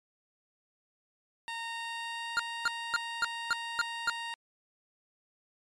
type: tone with pitch glide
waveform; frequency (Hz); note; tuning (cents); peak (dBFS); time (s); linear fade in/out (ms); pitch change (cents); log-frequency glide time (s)
15% pulse; 922 to 929.5; A#5 to A#5; -19 to -5; -29; 1.48-4.34; 0; +14; 1.59-2.34
type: tone bursts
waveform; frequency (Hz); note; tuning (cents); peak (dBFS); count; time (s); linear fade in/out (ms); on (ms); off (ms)
square; 1410; F6; +16; -25; 7; 2.37-4.098; 0; 24; 260
effects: low-pass 7000 Hz 12 dB/octave + MP3 96 kbps